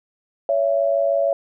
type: tone pair together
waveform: sine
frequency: 561.7 / 668 Hz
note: C#5 / E5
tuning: +23 / +23 cents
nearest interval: minor third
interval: 300 cents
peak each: -18 / -20 dBFS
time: 0.49-1.33 s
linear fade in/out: 2 ms
effects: none